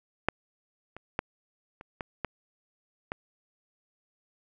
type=clicks; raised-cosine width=0.5 ms; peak=-8 / -27 / -12 / -29 / -19 / -15 / -17 dBFS; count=7; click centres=0.286 / 0.966 / 1.191 / 1.811 / 2.008 / 2.247 / 3.119 s; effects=none

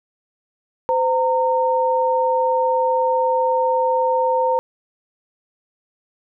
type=tone pair together; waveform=sine; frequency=513.4 / 918 Hz; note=C5 / A#5; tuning=-33 / -27 cents; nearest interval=minor seventh; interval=1006 cents; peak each=-18 dBFS; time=0.89-4.59 s; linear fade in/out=0 ms; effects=none

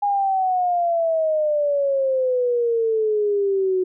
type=exponential sweep; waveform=sine; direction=down; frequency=821 to 366.6 Hz; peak=-17 dBFS; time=0.02-3.84 s; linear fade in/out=10 ms; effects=none

